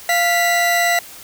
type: tone pair together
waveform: 40% pulse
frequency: 695 / 1968.6 Hz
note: F5 / B6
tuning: -9 / -6 cents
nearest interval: octave + tritone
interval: 1803 cents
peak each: -16 dBFS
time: 0.09-0.99 s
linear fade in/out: 2 ms
effects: white hiss -38 dBFS RMS until 1.23 s